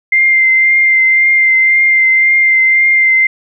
sine tone with vibrato, 2093 Hz, C7, in tune, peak -6 dBFS, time 0.12-3.27 s, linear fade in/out 5 ms, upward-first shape triangle, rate 1.9 Hz, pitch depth 20 cents each way, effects none

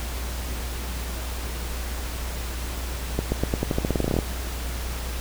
accelerating click train, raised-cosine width 2 ms, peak -9 dBFS, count 17, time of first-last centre 3.19-4.189 s, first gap 130 ms, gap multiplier 0.89, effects added 60 Hz sine -29 dBFS peak until 5.2 s + pink hiss -35 dBFS RMS until 5.2 s

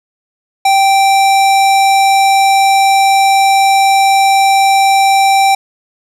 square tone, 782 Hz, G5, 4 cents flat, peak -7 dBFS, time 0.65-5.55 s, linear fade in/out 5 ms, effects low-pass 11000 Hz 12 dB/octave + 7-bit

